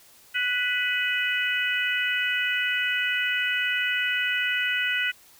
harmonic tone with a mistuned harmonic, 493.9 Hz, B4, in tune, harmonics 3 / 4 / 5 / 6, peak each -27 / -28 / -29 / -30 dBFS, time 0.34-5.12 s, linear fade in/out 20 ms, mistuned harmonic 5, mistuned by +37 cents, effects white hiss -54 dBFS RMS until 5.39 s

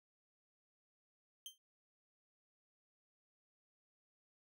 sawtooth tone with exponential decay, 3140 Hz, G7, 2 cents sharp, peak -40 dBFS, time 1.46-1.58 s, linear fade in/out 1 ms, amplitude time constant 26 ms, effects none

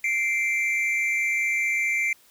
triangle tone pair together, 2093 / 2338 Hz, C7 / D7, 0 / -8 cents, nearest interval major second, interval 192 cents, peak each -23 dBFS, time 0.04-2.13 s, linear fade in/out 2 ms, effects white hiss -57 dBFS RMS until 2.3 s

